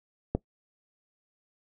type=click; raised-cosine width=2 ms; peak=-12 dBFS; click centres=0.35 s; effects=noise-tail reverb RT60 0.1 s tail -20 dB re dry